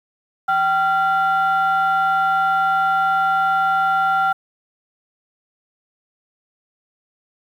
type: tone pair together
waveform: sine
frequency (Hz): 774 / 1381.5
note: G5 / F6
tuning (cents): -22 / -19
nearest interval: minor seventh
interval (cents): 1003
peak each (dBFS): -16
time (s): 0.48-4.33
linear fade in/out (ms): 10
effects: tanh soft clip ceiling -11 dBFS + 8-bit